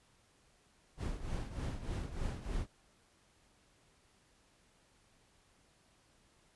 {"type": "noise with tremolo", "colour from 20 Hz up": "brown", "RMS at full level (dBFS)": -36, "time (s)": [0.97, 2.67], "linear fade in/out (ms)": 50, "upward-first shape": "triangle", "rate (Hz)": 3.3, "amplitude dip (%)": 75, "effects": ["pink hiss -69 dBFS RMS until 6.55 s", "resampled to 24000 Hz"]}